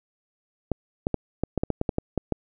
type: clicks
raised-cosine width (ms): 2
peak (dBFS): -10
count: 12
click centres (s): 0.717 / 1.069 / 1.143 / 1.436 / 1.577 / 1.635 / 1.703 / 1.814 / 1.892 / 1.984 / 2.177 / 2.323
effects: none